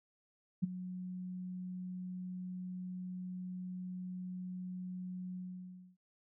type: tone with ADSR envelope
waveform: sine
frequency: 182.6 Hz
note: F#3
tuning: 23 cents flat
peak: -26 dBFS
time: 0.62-5.97 s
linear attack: 18 ms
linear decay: 16 ms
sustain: -14 dB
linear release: 610 ms
effects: none